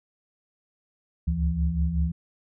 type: tone cluster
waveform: sine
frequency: 68.7 / 74.1 / 168 Hz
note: C#2 / D2 / E3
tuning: -15 / +16 / +33 cents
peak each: -28 / -25 / -27 dBFS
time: 1.27-2.12 s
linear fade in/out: 10 ms
effects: none